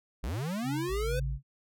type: linear sweep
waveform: square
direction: up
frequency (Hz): 44.74 to 518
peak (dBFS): -32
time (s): 0.23-1.2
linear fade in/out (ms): 10
type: tone with tremolo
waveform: sine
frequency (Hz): 135.8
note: C#3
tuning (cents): -35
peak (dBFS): -32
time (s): 0.62-1.43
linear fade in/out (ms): 50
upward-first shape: sine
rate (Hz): 2.1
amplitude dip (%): 90
type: tone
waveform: sine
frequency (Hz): 55.5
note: A1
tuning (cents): +16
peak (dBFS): -31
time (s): 0.88-1.39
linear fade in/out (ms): 50
effects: none